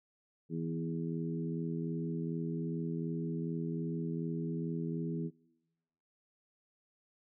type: harmonic tone with a mistuned harmonic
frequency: 82.6 Hz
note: E2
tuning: 4 cents sharp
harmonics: 2 / 3 / 4 / 5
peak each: -36 / -40 / -42 / -44 dBFS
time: 0.49-5.31 s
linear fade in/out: 50 ms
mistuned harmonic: 2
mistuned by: -17 cents
effects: noise-tail reverb RT60 1.0 s tail -23 dB re dry